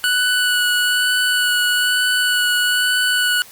25% pulse tone with vibrato, 1479 Hz, F#6, 1 cent flat, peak -11 dBFS, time 0.04-3.42 s, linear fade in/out 0 ms, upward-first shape sine, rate 1.1 Hz, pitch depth 14 cents each way, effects white hiss -42 dBFS RMS until 3.51 s + Opus 48 kbps

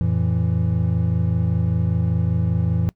triangle tone cluster, 88.7 / 113.8 / 166.9 Hz, F2 / A#2 / E3, +27 / -41 / +22 cents, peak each -20 dBFS, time 0.01-2.89 s, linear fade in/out 0 ms, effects noise-tail reverb RT60 0.1 s tail -21 dB re dry

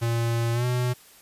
square tone with pitch glide, 116.54 to 124.19 Hz, A#2 to B2, 0 to +10 cents, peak -23 dBFS, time 0.01-0.94 s, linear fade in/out 20 ms, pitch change +110 cents, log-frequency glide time 0.53-0.65 s, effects white hiss -52 dBFS RMS until 1.21 s + resampled to 32000 Hz

